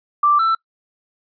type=tone pair in turn; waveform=sine / triangle; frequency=1174.7 / 1331.4 Hz; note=D6 / E6; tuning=0 / +17 cents; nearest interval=major second; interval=217 cents; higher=second; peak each=-11 / -12 dBFS; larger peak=first; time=0.23-0.39 / 0.39-0.55 s; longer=neither; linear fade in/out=5 ms; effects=noise-tail reverb RT60 0.1 s tail -23 dB re dry + resampled to 11025 Hz